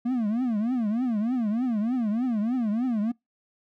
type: tone with vibrato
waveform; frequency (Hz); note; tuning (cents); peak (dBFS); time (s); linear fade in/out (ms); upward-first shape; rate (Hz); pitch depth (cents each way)
triangle; 231; A#3; -16; -21; 0.05-3.12; 10; triangle; 3.3; 240
effects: noise-tail reverb RT60 0.2 s tail -26 dB re dry